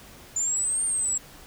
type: exponential two-way sweep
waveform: sine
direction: up then down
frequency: 7040 to 8830 to 7580 Hz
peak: -23 dBFS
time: 0.36-1.18 s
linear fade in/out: 5 ms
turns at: 0.85 s
effects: pink hiss -48 dBFS RMS until 1.46 s